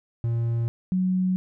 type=tone pair in turn; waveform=triangle / sine; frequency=116.54 / 185 Hz; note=A#2 / F#3; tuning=0 / 0 cents; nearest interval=minor sixth; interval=800 cents; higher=second; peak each=-20 dBFS; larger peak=neither; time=0.24-0.68 / 0.92-1.36 s; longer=neither; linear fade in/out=0 ms; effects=none